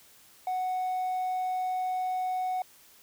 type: tone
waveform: triangle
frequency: 740 Hz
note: F#5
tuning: in tune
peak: -25 dBFS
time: 0.47-2.62 s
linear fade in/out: 2 ms
effects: tanh soft clip ceiling -22 dBFS + white hiss -57 dBFS RMS until 3.02 s